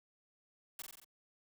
white noise with echo, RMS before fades -45 dBFS, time 0.79-0.82 s, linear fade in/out 2 ms, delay 45 ms, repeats 5, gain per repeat -3 dB, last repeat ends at 1.045 s, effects high-pass 60 Hz 12 dB/octave

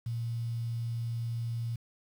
sine tone with quantisation, 116.54 Hz, A#2, in tune, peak -31 dBFS, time 0.06-1.76 s, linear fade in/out 5 ms, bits 9, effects none

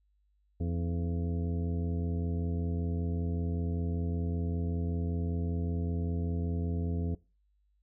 harmonic tone with a mistuned harmonic, 85.2 Hz, F2, 42 cents flat, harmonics 1 / 2 / 3 / 4 / 5 / 6 / 8, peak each -31 / -36 / -39 / -47 / -43 / -51 / -53 dBFS, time 0.6-7.15 s, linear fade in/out 5 ms, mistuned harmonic 4, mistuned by -84 cents, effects noise-tail reverb RT60 0.3 s tail -21 dB re dry + added 50 Hz sine -68 dBFS peak until 7.82 s

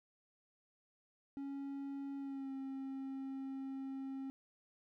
triangle tone with pitch glide, 277.2 to 268.7 Hz, C#4 to C4, 0 to +46 cents, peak -39 dBFS, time 1.37-4.3 s, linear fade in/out 0 ms, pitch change -54 cents, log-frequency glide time 2.18-2.52 s, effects none

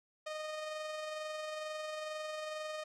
sawtooth tone with amplitude modulation, 617 Hz, D#5, 15 cents flat, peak -34 dBFS, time 0.26-2.84 s, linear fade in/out 10 ms, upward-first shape sine, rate 22.2 Hz, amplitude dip 30%, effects low-pass 7000 Hz 12 dB/octave

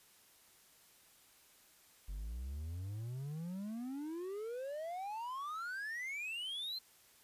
triangle exponential sweep, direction up, 45.87 to 4194 Hz, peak -38 dBFS, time 2.08-6.79 s, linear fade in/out 10 ms, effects white hiss -65 dBFS RMS until 7.23 s + resampled to 32000 Hz

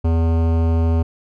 sine tone with hard clipping, 82.41 Hz, E2, in tune, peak -16 dBFS, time 0.04-1.03 s, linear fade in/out 10 ms, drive 17 dB, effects none

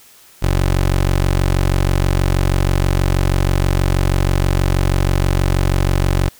20% pulse tone, 46.25 Hz, F#1, in tune, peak -8 dBFS, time 0.42-6.29 s, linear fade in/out 10 ms, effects white hiss -46 dBFS RMS until 6.39 s

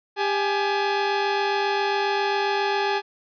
sawtooth tone pair together, 398.5 / 844.4 Hz, G4 / G#5, +28 / +29 cents, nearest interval octave + minor second, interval 1301 cents, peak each -20 dBFS, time 0.16-3.02 s, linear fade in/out 50 ms, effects resampled to 11025 Hz

